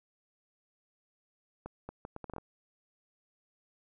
accelerating click train, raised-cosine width 1 ms, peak -27 dBFS, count 9, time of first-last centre 1.66-2.382 s, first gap 230 ms, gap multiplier 0.7, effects none

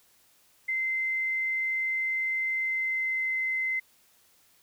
sine tone with pitch glide, 2073 to 2061 Hz, C7 to C7, -17 to -27 cents, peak -26 dBFS, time 0.68-3.8 s, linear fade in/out 10 ms, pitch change -10 cents, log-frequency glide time 2.57-3.35 s, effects white hiss -63 dBFS RMS until 4.62 s

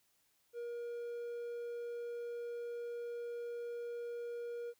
triangle tone, 474.7 Hz, A#4, 31 cents sharp, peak -38 dBFS, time 0.53-4.74 s, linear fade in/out 50 ms, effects white hiss -75 dBFS RMS until 4.79 s

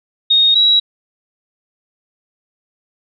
sine tone pair in turn, 3718 / 3876 Hz, A#7 / B7, -5 / -33 cents, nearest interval minor second, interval 72 cents, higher second, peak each -8 dBFS, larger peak neither, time 0.3-0.55 / 0.55-0.8 s, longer neither, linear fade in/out 10 ms, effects none

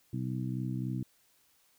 harmonic tone, 63.6 Hz, C2, 48 cents flat, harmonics 2 / 3 / 4 / 5, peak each -34 / -38 / -40 / -42 dBFS, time 0.13-1.03 s, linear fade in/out 5 ms, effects white hiss -68 dBFS RMS until 1.78 s

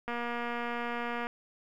click train, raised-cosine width 0.5 ms, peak -21 dBFS, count 284, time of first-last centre 0.08-1.269 s, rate 238 Hz, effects 10-bit

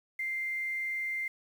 sine tone with quantisation, 2093 Hz, C7, in tune, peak -31 dBFS, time 0.19-1.28 s, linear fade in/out 5 ms, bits 9, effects none

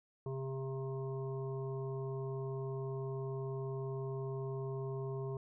harmonic tone, 133.7 Hz, C3, 38 cents sharp, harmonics 1 / 3 / 5 / 7 / 8, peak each -39 / -41 / -52 / -55 / -54 dBFS, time 0.26-5.37 s, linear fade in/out 2 ms, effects none

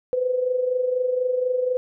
sine tone with amplitude modulation, 504 Hz, B4, 35 cents sharp, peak -17 dBFS, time 0.13-1.77 s, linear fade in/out 0 ms, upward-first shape sine, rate 24.1 Hz, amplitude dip 60%, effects none

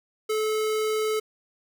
square tone, 432.9 Hz, A4, 28 cents flat, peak -24 dBFS, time 0.29-1.2 s, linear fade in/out 10 ms, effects none

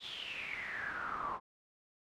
brown noise with band-pass filter sweep, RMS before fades -41 dBFS, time 0-1.4 s, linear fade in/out 50 ms, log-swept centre 3600 to 1000 Hz, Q 9.6, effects none

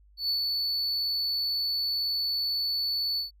triangle tone with ADSR envelope, 4461 Hz, C#8, 10 cents sharp, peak -23 dBFS, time 0.17-3.31 s, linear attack 120 ms, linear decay 100 ms, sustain -2 dB, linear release 130 ms, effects added 50 Hz sine -55 dBFS peak until 3.4 s

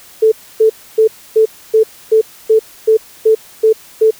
sine tone bursts, 440 Hz, A4, in tune, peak -5 dBFS, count 11, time 0.22-4.109 s, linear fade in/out 10 ms, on 99 ms, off 280 ms, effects white hiss -40 dBFS RMS until 4.19 s

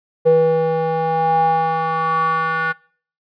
square tone with band-pass filter sweep, 162 Hz, E3, 30 cents flat, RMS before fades -17 dBFS, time 0.25-2.73 s, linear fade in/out 20 ms, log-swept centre 500 to 1400 Hz, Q 6.3, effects noise-tail reverb RT60 0.5 s tail -24 dB re dry + resampled to 11025 Hz

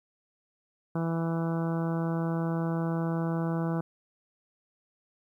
harmonic tone, 165.4 Hz, E3, 6 cents sharp, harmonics 1 / 2 / 3 / 4 / 5 / 6 / 7 / 8 / 9, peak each -28 / -34 / -38 / -40 / -42 / -44 / -45 / -46 / -47 dBFS, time 0.95-3.81 s, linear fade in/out 5 ms, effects 11-bit

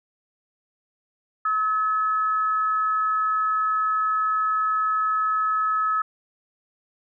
sine tone pair together, 1287 / 1718 Hz, E6 / A6, -42 / -42 cents, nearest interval perfect fourth, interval 500 cents, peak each -20 / -32 dBFS, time 1.45-6.02 s, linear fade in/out 5 ms, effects none

